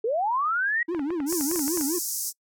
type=linear sweep; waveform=sine; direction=up; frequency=416.4 to 1931 Hz; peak=-22 dBFS; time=0.04-0.83 s; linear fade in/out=5 ms
type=tone with vibrato; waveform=triangle; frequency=313.1 Hz; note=D#4; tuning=11 cents sharp; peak=-23 dBFS; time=0.88-1.99 s; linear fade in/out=10 ms; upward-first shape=triangle; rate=4.9 Hz; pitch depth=290 cents each way
type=clicks; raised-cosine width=0.5 ms; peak=-21 dBFS; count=12; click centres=0.948 / 0.994 / 1.105 / 1.203 / 1.326 / 1.41 / 1.514 / 1.559 / 1.593 / 1.68 / 1.774 / 1.811 s
type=band-pass noise; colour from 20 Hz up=pink; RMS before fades=-30 dBFS; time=1.26-2.33 s; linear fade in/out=50 ms; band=5400 to 16000 Hz; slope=48 dB/octave
effects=noise-tail reverb RT60 0.1 s tail -25 dB re dry